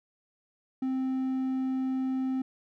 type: tone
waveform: triangle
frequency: 261.6 Hz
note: C4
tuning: in tune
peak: -25 dBFS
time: 0.82-2.42 s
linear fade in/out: 5 ms
effects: none